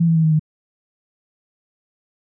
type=tone with pitch steps; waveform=sine; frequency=167.6 / 164.25 / 160.96 / 157.74 / 154.58 Hz; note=E3 / E3 / E3 / D#3 / D#3; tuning=+29 / -6 / -41 / +24 / -11 cents; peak=-12 dBFS; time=0-0.395 s; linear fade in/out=10 ms; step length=79 ms; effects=none